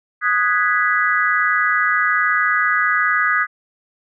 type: chord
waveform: sine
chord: G# minor seventh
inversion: second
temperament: equal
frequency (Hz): 1244.5 / 1480 / 1661.2 / 1975.5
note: D#6 / F#6 / G#6 / B6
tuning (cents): 0 / 0 / 0 / 0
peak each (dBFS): -19 / -21 / -19 / -21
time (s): 0.21-3.47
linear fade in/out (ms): 50
effects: none